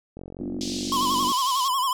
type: click train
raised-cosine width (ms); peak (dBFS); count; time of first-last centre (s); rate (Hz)
2; -25; 51; 0.17-1.271; 45.4
type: chord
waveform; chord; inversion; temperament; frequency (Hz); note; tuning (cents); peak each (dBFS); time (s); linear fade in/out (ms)
sine; G dominant seventh; none; equal; 196 / 246.9 / 293.7 / 349.2; G3 / B3 / D4 / F4; 0 / 0 / 0 / 0; -37 / -32 / -34 / -36; 0.4-1.32; 2
type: band-pass noise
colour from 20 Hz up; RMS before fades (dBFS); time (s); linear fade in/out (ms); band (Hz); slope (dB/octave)
white; -34; 0.61-1.68; 0; 3500 to 6000; 24
type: tone with vibrato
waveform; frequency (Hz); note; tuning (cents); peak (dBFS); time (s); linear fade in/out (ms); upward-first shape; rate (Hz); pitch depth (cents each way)
square; 1046.5; C6; 0; -22; 0.92-1.93; 2; sine; 11; 100
effects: none